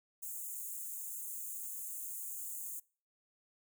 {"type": "high-pass noise", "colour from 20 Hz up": "white", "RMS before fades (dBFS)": -43, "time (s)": [0.22, 2.8], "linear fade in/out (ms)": 10, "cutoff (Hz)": 6600, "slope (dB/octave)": 96, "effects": ["noise-tail reverb RT60 0.4 s tail -24 dB re dry"]}